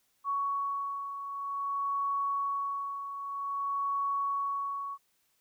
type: beating tone pair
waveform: sine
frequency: 1117 / 1117.52 Hz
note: C#6 / C#6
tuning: +13 / +14 cents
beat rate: 0.52 Hz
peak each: -31 / -38 dBFS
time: 0.24-4.98 s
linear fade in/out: 50 ms
effects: white hiss -73 dBFS RMS until 5.4 s